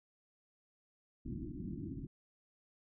white low-pass noise, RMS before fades -43 dBFS, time 1.25-2.07 s, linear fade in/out 10 ms, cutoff 340 Hz, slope 96 dB/octave, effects none

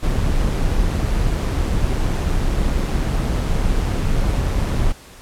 brown noise with amplitude modulation, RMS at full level -17 dBFS, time 0.02-4.93 s, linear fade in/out 20 ms, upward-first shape sine, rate 141 Hz, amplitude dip 30%, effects pink hiss -43 dBFS RMS until 5.21 s + low-pass 12000 Hz 12 dB/octave

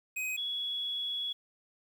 square / sine tone pair in turn, 2516 / 3368 Hz, D#7 / G#7, +19 / +24 cents, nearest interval perfect fourth, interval 505 cents, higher second, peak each -33 / -32 dBFS, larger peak second, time 0.16-0.37 / 0.37-1.33 s, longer second, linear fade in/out 10 ms, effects 10-bit

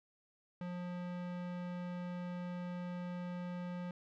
square tone with low-pass filter, 177.7 Hz, F3, 30 cents sharp, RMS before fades -42 dBFS, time 0.61-3.91 s, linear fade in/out 2 ms, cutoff 2600 Hz, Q 0.62, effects none

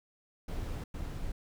brown noise bursts at uneven times, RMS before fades -37 dBFS, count 2, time 0.48-0.84 / 0.94-1.32 s, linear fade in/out 5 ms, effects none

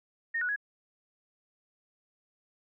sine tone with pitch steps, 1844 / 1469 / 1670 Hz, A#6 / F#6 / G#6, -19 / -13 / +9 cents, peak -28 dBFS, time 0.34-0.562 s, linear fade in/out 10 ms, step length 74 ms, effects none

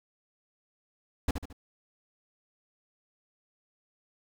brown noise with echo, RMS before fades -25 dBFS, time 1.28-1.31 s, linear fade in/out 5 ms, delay 73 ms, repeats 3, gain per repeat -7 dB, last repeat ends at 1.529 s, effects none

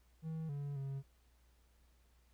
triangle tone with pitch steps, 160.2 / 142.6 / 136.8 Hz, E3 / C#3 / C#3, -49 / +49 / -23 cents, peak -37 dBFS, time 0.22-1.03 s, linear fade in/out 50 ms, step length 270 ms, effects added 60 Hz sine -67 dBFS peak until 2.33 s + pink hiss -75 dBFS RMS until 2.33 s

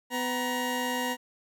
20% pulse tone pair together, 250.6 / 946 Hz, B3 / A#5, +25 / +25 cents, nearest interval octave + major seventh, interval 2300 cents, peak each -26 dBFS, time 0.1-1.17 s, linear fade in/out 50 ms, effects none

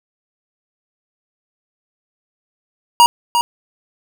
square tone with echo, 950 Hz, A#5, 33 cents sharp, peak -6 dBFS, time 3-3.06 s, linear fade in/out 0 ms, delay 350 ms, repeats 1, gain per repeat -7 dB, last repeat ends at 3.41 s, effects none

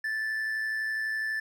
triangle tone with amplitude modulation, 1755 Hz, A6, 5 cents flat, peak -25 dBFS, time 0.04-1.4 s, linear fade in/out 5 ms, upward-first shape sine, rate 112 Hz, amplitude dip 35%, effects none

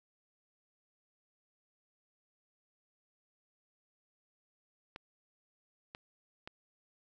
clicks, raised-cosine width 0.3 ms, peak -28 dBFS, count 3, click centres 4.961 / 5.949 / 6.475 s, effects none

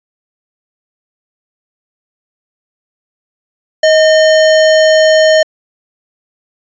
sine tone with sample-and-hold, 629 Hz, D#5, 19 cents sharp, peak -4 dBFS, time 3.83-5.43 s, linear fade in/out 5 ms, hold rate 2450 Hz, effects resampled to 16000 Hz

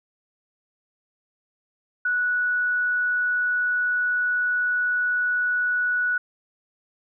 sine tone, 1472 Hz, F#6, 9 cents flat, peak -20 dBFS, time 2.05-6.18 s, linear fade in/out 5 ms, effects none

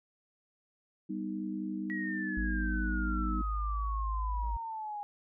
sine chord, G augmented, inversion none, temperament equal, 196 / 246.9 / 311.1 Hz, G3 / B3 / D#4, 0 / 0 / 0 cents, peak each -37 / -41 / -37 dBFS, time 1.09-3.42 s, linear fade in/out 10 ms
sine exponential sweep, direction down, 1927 to 817 Hz, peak -36 dBFS, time 1.9-5.03 s, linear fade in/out 0 ms
sine tone, 53.3 Hz, G#1, 46 cents sharp, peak -31 dBFS, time 2.37-4.57 s, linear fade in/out 5 ms
effects none

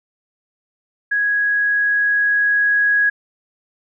sine tone with level ramp, 1661.2 Hz, G#6, in tune, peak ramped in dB -15 to -12 dBFS, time 1.11-3.1 s, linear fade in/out 10 ms, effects none

